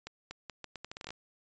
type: accelerating click train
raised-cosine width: 0.2 ms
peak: -24 dBFS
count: 13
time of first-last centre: 0.07-1.106 s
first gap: 240 ms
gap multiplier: 0.78
effects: resampled to 16000 Hz